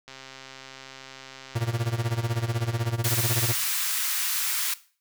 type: click train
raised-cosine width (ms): 0.2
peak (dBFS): -25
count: 378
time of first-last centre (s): 0.08-2.915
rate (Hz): 133
type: tone with tremolo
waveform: 45% pulse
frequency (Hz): 116.54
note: A#2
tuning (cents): 0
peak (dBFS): -22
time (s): 1.55-3.53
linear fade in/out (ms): 10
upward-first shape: sine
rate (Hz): 16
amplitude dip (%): 90
type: high-pass noise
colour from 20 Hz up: white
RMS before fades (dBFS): -27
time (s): 3.04-4.74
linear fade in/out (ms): 5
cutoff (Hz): 1100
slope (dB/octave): 24
effects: noise-tail reverb RT60 0.4 s tail -17 dB re dry